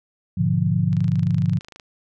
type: chord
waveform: sine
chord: G# diminished seventh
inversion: none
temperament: equal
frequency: 103.83 / 123.47 / 146.83 / 174.61 Hz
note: G#2 / B2 / D3 / F3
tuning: 0 / 0 / 0 / 0 cents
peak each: -23 / -25 / -22 / -21 dBFS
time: 0.37-1.59 s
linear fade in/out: 10 ms
type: click train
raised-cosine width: 0.2 ms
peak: -24 dBFS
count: 24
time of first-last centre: 0.93-1.798 s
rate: 26.5 Hz
effects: none